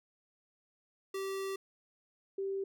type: tone pair in turn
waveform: square / sine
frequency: 387.9 / 390.1 Hz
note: G4 / G4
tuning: -18 / -8 cents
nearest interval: unison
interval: 10 cents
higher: second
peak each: -36 / -33 dBFS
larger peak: second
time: 1.14-1.56 / 2.38-2.64 s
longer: first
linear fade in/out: 5 ms
effects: none